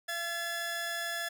sawtooth tone pair together, 680 / 1713.5 Hz, F5 / A6, -46 / -46 cents, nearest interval octave + major third, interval 1600 cents, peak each -35 / -31 dBFS, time 0.08-1.29 s, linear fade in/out 10 ms, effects none

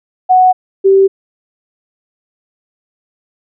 sine tone pair in turn, 740 / 388.2 Hz, F#5 / G4, 0 / -17 cents, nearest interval major seventh, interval 1117 cents, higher first, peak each -4 dBFS, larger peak neither, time 0.29-0.53 / 0.84-1.08 s, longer neither, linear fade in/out 20 ms, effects none

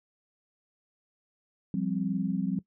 sine chord, F suspended second, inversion none, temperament equal, 174.61 / 196 / 261.6 Hz, F3 / G3 / C4, 0 / 0 / 0 cents, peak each -31 / -30 / -33 dBFS, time 1.74-2.59 s, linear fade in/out 2 ms, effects noise-tail reverb RT60 0.1 s tail -19 dB re dry

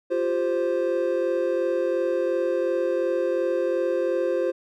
triangle chord, F suspended second, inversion none, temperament equal, 349.2 / 392 / 523.3 Hz, F4 / G4 / C5, 0 / 0 / 0 cents, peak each -24 / -27 / -22 dBFS, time 0.1-4.52 s, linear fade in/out 20 ms, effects none

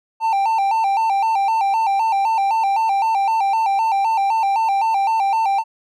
triangle tone with vibrato, 840 Hz, G#5, 19 cents sharp, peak -13 dBFS, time 0.2-5.64 s, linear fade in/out 50 ms, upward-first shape square, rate 3.9 Hz, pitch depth 110 cents each way, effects none

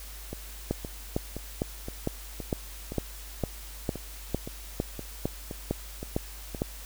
two click trains, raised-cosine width 2 ms, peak -22 / -13 dBFS, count 13 / 14, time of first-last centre 0.33-6.548 / 0.71-6.619 s, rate 1.93 / 2.2 Hz, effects added 50 Hz sine -42 dBFS peak until 6.85 s + white hiss -46 dBFS RMS until 6.85 s

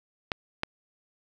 clicks, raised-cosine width 0.3 ms, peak -11 dBFS, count 2, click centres 0.318 / 0.634 s, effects none

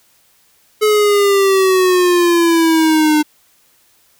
square exponential sweep, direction down, 429.4 to 301 Hz, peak -10 dBFS, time 0.81-3.23 s, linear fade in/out 20 ms, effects white hiss -54 dBFS RMS until 4.19 s

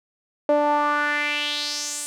sawtooth tone with band-pass filter sweep, 294 Hz, D4, 2 cents sharp, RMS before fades -23 dBFS, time 0.49-2.06 s, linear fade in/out 0 ms, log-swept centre 590 to 8900 Hz, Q 3.5, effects none

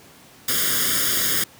white noise with comb filter, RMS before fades -21 dBFS, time 0.48-1.44 s, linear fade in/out 5 ms, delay 0.59 ms, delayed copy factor +0.95, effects pink hiss -48 dBFS RMS until 1.59 s + high-pass 100 Hz 12 dB/octave

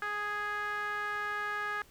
sawtooth tone with band-pass filter, 415.3 Hz, G#4, in tune, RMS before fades -35 dBFS, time 0.02-1.82 s, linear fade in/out 2 ms, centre 1500 Hz, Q 6.1, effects pink hiss -60 dBFS RMS until 1.9 s

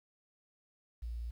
sine tone, 58.2 Hz, A#1, 2 cents flat, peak -37 dBFS, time 1.02-1.31 s, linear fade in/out 10 ms, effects 11-bit

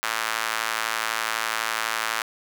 square tone with high-pass filter, 56 Hz, A1, 31 cents sharp, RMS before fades -27 dBFS, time 0.03-2.22 s, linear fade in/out 0 ms, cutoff 1300 Hz, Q 1.4, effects none

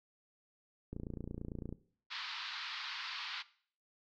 click train, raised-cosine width 3 ms, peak -29 dBFS, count 24, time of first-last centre 0.93-1.726 s, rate 28.9 Hz
white band-pass noise, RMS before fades -43 dBFS, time 2.1-3.43 s, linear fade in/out 20 ms, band 930 to 4600 Hz, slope 48 dB/octave
effects noise-tail reverb RT60 0.5 s tail -18 dB re dry

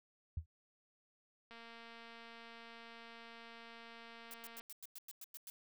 sine tone with exponential decay, 80.9 Hz, E2, 32 cents flat, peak -34 dBFS, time 0.37-0.46 s, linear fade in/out 5 ms, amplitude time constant 19 ms
click train, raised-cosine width 0.3 ms, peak -39 dBFS, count 717, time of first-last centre 1.51-4.61 s, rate 231 Hz
blue noise bursts, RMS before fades -50 dBFS, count 10, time 4.31-5.5 s, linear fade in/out 0 ms, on 29 ms, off 100 ms
effects none

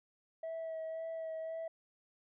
sine tone with vibrato, 648 Hz, E5, 30 cents flat, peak -36 dBFS, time 0.43-1.68 s, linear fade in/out 5 ms, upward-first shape sine, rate 1.9 Hz, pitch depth 17 cents each way, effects tanh soft clip ceiling -37 dBFS

